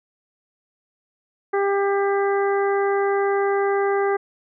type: harmonic tone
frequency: 398 Hz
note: G4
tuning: 26 cents sharp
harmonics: 1 / 2 / 3 / 4 / 5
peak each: -19 / -25 / -29 / -31 / -33 dBFS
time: 1.53-4.17 s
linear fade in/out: 10 ms
effects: none